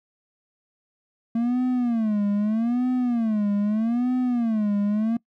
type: tone with vibrato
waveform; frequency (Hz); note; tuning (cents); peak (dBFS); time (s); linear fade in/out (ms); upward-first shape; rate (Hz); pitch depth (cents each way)
triangle; 226.8; A#3; -47; -18; 1.35-5.17; 5; sine; 0.8; 190
effects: noise-tail reverb RT60 0.1 s tail -23 dB re dry